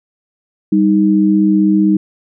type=tone pair together; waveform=sine; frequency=196.74 / 312.3 Hz; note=G3 / D#4; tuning=+7 / +7 cents; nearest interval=minor sixth; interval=800 cents; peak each=-11 dBFS; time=0.72-1.97 s; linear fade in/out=5 ms; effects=none